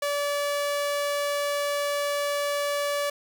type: tone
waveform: sawtooth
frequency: 576 Hz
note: D5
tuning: 34 cents flat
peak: -21 dBFS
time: 0.02-3.1 s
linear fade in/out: 5 ms
effects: none